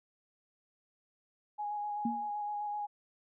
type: tone with vibrato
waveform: sine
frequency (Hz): 830.6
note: G#5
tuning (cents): 0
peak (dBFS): -34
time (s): 1.58-2.87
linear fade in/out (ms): 20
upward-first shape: square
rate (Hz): 7.8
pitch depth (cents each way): 13
type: tone with exponential decay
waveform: sine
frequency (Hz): 233.4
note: A#3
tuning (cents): +2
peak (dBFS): -27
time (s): 2.05-2.31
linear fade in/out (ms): 5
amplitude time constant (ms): 55
effects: none